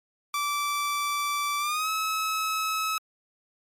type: tone with pitch glide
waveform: sawtooth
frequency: 1163 to 1290.4 Hz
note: D6 to E6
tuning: -17 to -37 cents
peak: -22 dBFS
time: 0.34-2.98 s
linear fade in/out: 2 ms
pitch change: +180 cents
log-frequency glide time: 1.59-1.89 s
effects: MP3 64 kbps